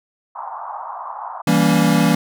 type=band-pass noise; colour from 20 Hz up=white; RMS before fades=-30 dBFS; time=0.35-1.42 s; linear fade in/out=10 ms; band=740 to 1100 Hz; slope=48 dB/octave
type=chord; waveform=square; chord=E diminished seventh; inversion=none; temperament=equal with one note detuned; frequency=164.81 / 196 / 233.1 / 283.5 Hz; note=E3 / G3 / Bb3 / Db4; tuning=0 / 0 / 0 / +39 cents; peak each=-18 / -19 / -19 / -20 dBFS; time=1.47-2.15 s; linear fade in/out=5 ms
effects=none

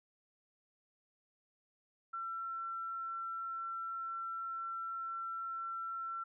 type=tone; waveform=sine; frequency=1349 Hz; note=E6; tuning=40 cents sharp; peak=-38 dBFS; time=2.13-6.24 s; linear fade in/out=10 ms; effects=none

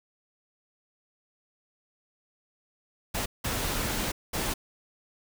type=noise bursts at uneven times; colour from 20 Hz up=pink; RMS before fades=-30 dBFS; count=3; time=3.14-3.26 / 3.44-4.12 / 4.33-4.54 s; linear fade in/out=10 ms; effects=none

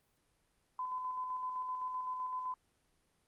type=tone with tremolo; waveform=sine; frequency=1014 Hz; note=B5; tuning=45 cents sharp; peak=-35 dBFS; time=0.79-2.54 s; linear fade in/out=2 ms; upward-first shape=square; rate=7.8 Hz; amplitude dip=30%; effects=pink hiss -75 dBFS RMS until 3.27 s + Opus 32 kbps

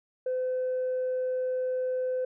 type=tone; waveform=sine; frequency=510 Hz; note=C5; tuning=44 cents flat; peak=-25 dBFS; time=0.26-2.25 s; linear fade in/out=5 ms; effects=tanh soft clip ceiling -24 dBFS

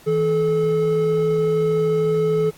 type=tone pair together; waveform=triangle; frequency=161.6 / 431.4 Hz; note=E3 / A4; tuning=-34 / -34 cents; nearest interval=octave + perfect fourth; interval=1700 cents; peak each=-21 / -15 dBFS; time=0.06-2.51 s; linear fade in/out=20 ms; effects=pink hiss -48 dBFS RMS until 2.57 s + AAC 64 kbps

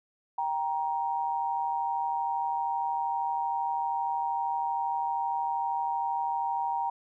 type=tone pair together; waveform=sine; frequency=786 / 938.8 Hz; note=G5 / A#5; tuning=+4 / +12 cents; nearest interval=minor third; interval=308 cents; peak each=-31 / -29 dBFS; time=0.38-6.9 s; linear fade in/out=5 ms; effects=none

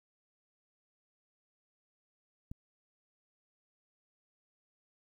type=click; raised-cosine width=5 ms; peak=-30 dBFS; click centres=2.515 s; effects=11-bit

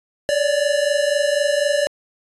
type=tone pair together; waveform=square; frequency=568 / 592 Hz; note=C#5 / D5; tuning=+42 / +14 cents; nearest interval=minor second; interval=72 cents; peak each=-20 dBFS; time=0.29-1.87 s; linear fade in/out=0 ms; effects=resampled to 24000 Hz

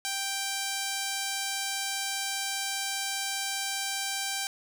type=tone; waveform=5% pulse; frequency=785 Hz; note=G5; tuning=2 cents sharp; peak=-18 dBFS; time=0.05-4.47 s; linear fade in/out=0 ms; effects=none

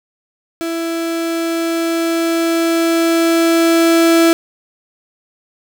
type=tone with level ramp; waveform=35% pulse; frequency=331.9 Hz; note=E4; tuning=12 cents sharp; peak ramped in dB=-17 to -6 dBFS; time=0.61-4.33 s; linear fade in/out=0 ms; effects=none

